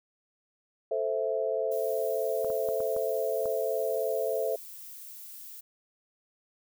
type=chord; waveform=sine; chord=A minor; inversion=none; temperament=equal; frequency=440 / 523.3 / 659.3 Hz; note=A4 / C5 / E5; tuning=0 / 0 / 0 cents; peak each=-31 dBFS; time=0.91-4.56 s; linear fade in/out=5 ms
type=noise; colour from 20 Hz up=violet; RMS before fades=-45 dBFS; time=1.71-5.61 s; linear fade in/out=10 ms
type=clicks; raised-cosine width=1 ms; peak=-28 dBFS; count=6; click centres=2.446 / 2.502 / 2.688 / 2.804 / 2.965 / 3.457 s
effects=none